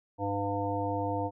harmonic tone, 100.3 Hz, G2, 40 cents sharp, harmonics 1 / 3 / 5 / 7 / 9, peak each -35 / -35 / -35 / -35 / -35 dBFS, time 0.18-1.31 s, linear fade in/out 50 ms, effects none

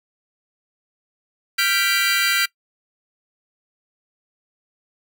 25% pulse chord, G dominant seventh, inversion third, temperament equal with one note detuned, 1388.1 / 1568 / 1975.5 / 2349 Hz, F6 / G6 / B6 / D7, -11 / 0 / 0 / 0 cents, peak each -19 dBFS, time 1.58-2.46 s, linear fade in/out 10 ms, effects noise-tail reverb RT60 0.1 s tail -22 dB re dry

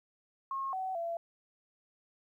sine tone with pitch steps, 1081 / 755 / 676 Hz, C#6 / F#5 / E5, -44 / +35 / +43 cents, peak -33 dBFS, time 0.51-1.17 s, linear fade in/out 2 ms, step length 220 ms, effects 12-bit

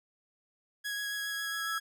sawtooth tone with vibrato, 1661.2 Hz, G#6, in tune, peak -30 dBFS, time 0.84-1.8 s, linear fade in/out 20 ms, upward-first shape triangle, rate 7.3 Hz, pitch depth 13 cents each way
sine tone with exponential growth, 1325 Hz, E6, 9 cents sharp, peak -32 dBFS, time 0.86-1.78 s, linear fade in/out 2 ms, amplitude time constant 200 ms
effects none

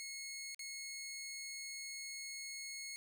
15% pulse tone with dropouts, 2175 Hz, C#7, 33 cents flat, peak -38 dBFS, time 0-2.96 s, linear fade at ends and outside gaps 0 ms, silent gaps 0.546-0.593 s, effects none

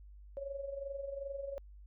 sine tone with amplitude modulation, 554.4 Hz, C#5, in tune, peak -36 dBFS, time 0.37-1.58 s, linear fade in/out 0 ms, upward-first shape sine, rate 22.6 Hz, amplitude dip 65%, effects added 50 Hz sine -51 dBFS peak until 1.86 s

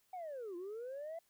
sine linear two-way sweep, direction down then up, 760 to 338.3 to 678 Hz, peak -40 dBFS, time 0.13-1.19 s, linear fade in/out 5 ms, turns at 0.56 s, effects tanh soft clip ceiling -40 dBFS + white hiss -75 dBFS RMS until 1.29 s

